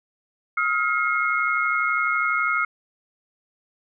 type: tone cluster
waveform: sine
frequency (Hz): 1273 / 1405 / 2161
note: D#6 / F6 / C#7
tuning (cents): +39 / +10 / -45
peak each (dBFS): -24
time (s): 0.57-2.65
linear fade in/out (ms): 5
effects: none